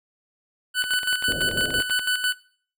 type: tone with tremolo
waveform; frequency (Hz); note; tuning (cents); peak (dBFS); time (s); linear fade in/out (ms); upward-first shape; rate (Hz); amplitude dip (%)
25% pulse; 1494; F#6; +16; -16; 0.74-2.35; 50; square; 6; 60
type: click train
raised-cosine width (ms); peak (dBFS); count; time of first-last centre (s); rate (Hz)
0.3; -18; 13; 0.84-1.994; 10.4
type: low-pass noise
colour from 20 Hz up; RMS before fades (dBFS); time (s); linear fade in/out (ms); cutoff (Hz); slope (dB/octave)
white; -32; 1.28-1.81; 0; 600; 48
effects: noise-tail reverb RT60 0.5 s tail -21 dB re dry